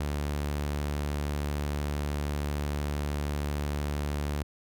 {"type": "tone", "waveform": "sawtooth", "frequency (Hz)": 73, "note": "D2", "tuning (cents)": -10, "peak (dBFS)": -25, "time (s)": [0, 4.43], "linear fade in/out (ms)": 5, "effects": []}